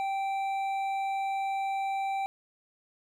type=tone with hard clipping; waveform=sine; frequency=781 Hz; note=G5; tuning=7 cents flat; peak=-30 dBFS; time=0-2.26 s; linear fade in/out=0 ms; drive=7 dB; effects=none